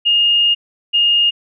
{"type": "tone pair in turn", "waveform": "sine", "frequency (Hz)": [2840, 2840], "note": ["F7", "F7"], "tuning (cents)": [28, 28], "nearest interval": "unison", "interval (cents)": 0, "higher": "neither", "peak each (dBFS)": -10, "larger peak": "neither", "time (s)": [[0.05, 0.55], [0.93, 1.31]], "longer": "first", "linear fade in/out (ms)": 20, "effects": []}